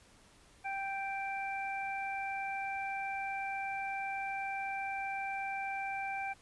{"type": "harmonic tone", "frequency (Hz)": 784, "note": "G5", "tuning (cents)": 0, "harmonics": [1, 2, 3], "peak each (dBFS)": [-37, -44, -40], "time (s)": [0.64, 6.34], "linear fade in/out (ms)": 20, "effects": ["pink hiss -62 dBFS RMS until 6.41 s", "resampled to 24000 Hz"]}